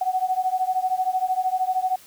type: beating tone pair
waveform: sine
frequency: 740 / 753 Hz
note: F#5 / F#5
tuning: 0 / +30 cents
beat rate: 13 Hz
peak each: -23 / -24 dBFS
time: 0.01-1.96 s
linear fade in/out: 5 ms
effects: white hiss -49 dBFS RMS until 2.06 s